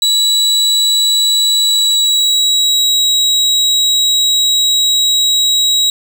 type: tone with pitch glide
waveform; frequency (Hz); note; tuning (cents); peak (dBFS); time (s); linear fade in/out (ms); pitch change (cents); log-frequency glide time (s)
35% pulse; 3920 to 3842; B7 to B7; -14 to -48; -8; 0.02-5.9; 2; -34; 1.62-3.08
effects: none